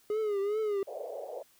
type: tone with vibrato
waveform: triangle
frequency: 415.3 Hz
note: G#4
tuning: in tune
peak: -26 dBFS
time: 0.1-0.83 s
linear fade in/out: 2 ms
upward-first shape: triangle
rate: 2.5 Hz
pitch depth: 110 cents each way
type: band-pass noise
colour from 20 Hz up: pink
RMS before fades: -40 dBFS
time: 0.87-1.43 s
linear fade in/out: 10 ms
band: 480 to 670 Hz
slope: 48 dB/octave
effects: white hiss -64 dBFS RMS until 1.59 s